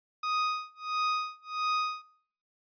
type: tone with tremolo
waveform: 40% pulse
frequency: 1247 Hz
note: D#6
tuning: 3 cents sharp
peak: -25 dBFS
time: 0.23-2.02 s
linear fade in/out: 5 ms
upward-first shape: sine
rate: 1.5 Hz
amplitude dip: 100%
effects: noise-tail reverb RT60 0.7 s tail -24 dB re dry + resampled to 11025 Hz